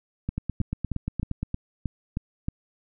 two click trains, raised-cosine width 5 ms, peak -15 / -15 dBFS, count 8 / 10, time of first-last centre 0.29-2.484 / 0.38-1.43 s, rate 3.19 / 8.57 Hz, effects none

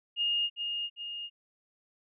sine tone with echo, 2841 Hz, F7, 29 cents sharp, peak -26 dBFS, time 0.16-0.5 s, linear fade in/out 50 ms, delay 400 ms, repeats 2, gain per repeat -5 dB, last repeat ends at 1.3 s, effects none

